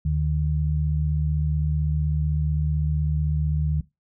sine tone pair together, 75.8 / 151.6 Hz, D#2 / D#3, -45 / -45 cents, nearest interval octave, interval 1200 cents, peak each -23 / -23 dBFS, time 0.05-3.81 s, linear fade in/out 5 ms, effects noise-tail reverb RT60 0.2 s tail -18 dB re dry

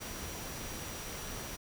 sine tone in noise, 5800 Hz, F#8, 35 cents flat, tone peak -50 dBFS, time 0-1.57 s, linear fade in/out 20 ms, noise pink, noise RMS -42 dBFS, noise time 0-1.57 s, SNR -11 dB, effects none

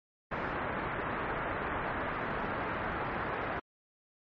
white low-pass noise, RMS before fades -35 dBFS, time 0.31-3.6 s, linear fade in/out 10 ms, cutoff 1700 Hz, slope 24 dB/octave, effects MP3 32 kbps

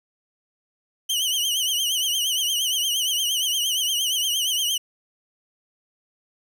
sawtooth tone with vibrato, 3031 Hz, F#7, 41 cents sharp, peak -18 dBFS, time 1.09-4.78 s, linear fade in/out 10 ms, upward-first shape triangle, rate 8.6 Hz, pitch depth 120 cents each way, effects 10-bit

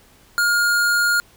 square tone, 1420 Hz, F6, 28 cents sharp, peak -16 dBFS, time 0.38-1.2 s, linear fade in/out 0 ms, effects pink hiss -52 dBFS RMS until 1.36 s

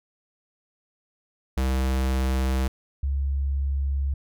square / sine tone pair in turn, 65.41 / 68.97 Hz, C2 / C#2, 0 / -8 cents, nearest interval minor second, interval 92 cents, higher second, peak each -22 / -22 dBFS, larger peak neither, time 1.57-2.68 / 3.03-4.14 s, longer neither, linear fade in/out 5 ms, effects none

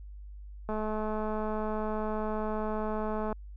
click train, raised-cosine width 1 ms, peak -21 dBFS, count 568, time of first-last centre 0.69-3.327 s, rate 215 Hz, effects added 50 Hz sine -42 dBFS peak until 3.56 s

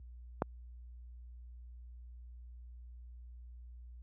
click, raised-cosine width 1 ms, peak -16 dBFS, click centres 0.421 s, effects added 60 Hz sine -42 dBFS peak until 4.02 s + high-pass 80 Hz 12 dB/octave

